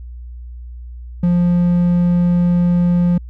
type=tone; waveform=triangle; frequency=175.4 Hz; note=F3; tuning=8 cents sharp; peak=-9 dBFS; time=1.23-3.18 s; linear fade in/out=5 ms; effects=added 60 Hz sine -29 dBFS peak until 3.29 s